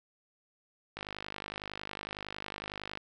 click train, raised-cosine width 0.3 ms, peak -22 dBFS, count 103, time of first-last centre 0.97-2.974 s, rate 50.9 Hz, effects none

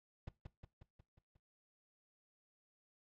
brown noise with echo, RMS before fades -45 dBFS, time 0.27-0.29 s, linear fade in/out 5 ms, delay 180 ms, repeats 6, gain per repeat -4 dB, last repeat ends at 1.37 s, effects noise-tail reverb RT60 0.2 s tail -18 dB re dry + low-pass 4000 Hz 12 dB/octave

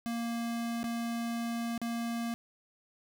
square tone with dropouts, 233.1 Hz, A#3, in tune, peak -33 dBFS, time 0.06-2.34 s, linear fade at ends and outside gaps 0 ms, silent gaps 0.831-0.841 / 1.778-1.816 s, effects none

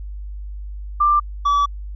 sine / triangle tone pair in turn, 1184 / 1148.3 Hz, D6 / D6, +14 / -39 cents, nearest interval minor second, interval 53 cents, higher first, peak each -12 dBFS, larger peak neither, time 1-1.2 / 1.45-1.66 s, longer second, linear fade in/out 10 ms, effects added 50 Hz sine -28 dBFS peak until 1.95 s + resampled to 16000 Hz

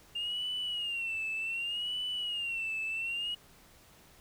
sine tone with vibrato, 2799 Hz, F7, 3 cents sharp, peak -31 dBFS, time 0.15-3.35 s, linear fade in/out 10 ms, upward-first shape sine, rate 0.66 Hz, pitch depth 110 cents each way, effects tanh soft clip ceiling -29 dBFS + pink hiss -59 dBFS RMS until 4.2 s

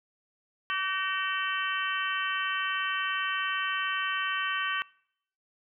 harmonic tone with a mistuned harmonic, 382.8 Hz, G4, 41 cents flat, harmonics 3 / 4 / 5 / 6 / 7 / 8, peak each -32 / -33 / -35 / -41 / -36 / -36 dBFS, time 0.7-4.82 s, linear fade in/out 0 ms, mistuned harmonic 5, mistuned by -49 cents, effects noise-tail reverb RT60 0.7 s tail -25 dB re dry

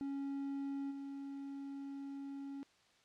triangle tone with level steps, 277.2 Hz, C#4, in tune, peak -36 / -41 dBFS, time 0.01-2.63 s, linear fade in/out 0 ms, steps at 0.9 s, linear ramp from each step 20 ms, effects white hiss -69 dBFS RMS until 3.04 s + low-pass 5000 Hz 12 dB/octave

